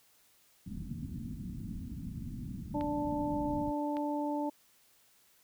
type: low-pass noise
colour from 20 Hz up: white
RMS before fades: -41 dBFS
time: 0.66-3.72 s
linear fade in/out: 10 ms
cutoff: 260 Hz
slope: 48 dB/octave
type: harmonic tone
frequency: 293.7 Hz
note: D4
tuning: in tune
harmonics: 1 / 2 / 3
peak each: -33 / -38 / -37 dBFS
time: 2.74-4.5 s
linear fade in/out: 10 ms
type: clicks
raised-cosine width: 0.3 ms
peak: -29 dBFS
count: 2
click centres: 2.81 / 3.969 s
effects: white hiss -66 dBFS RMS until 5.43 s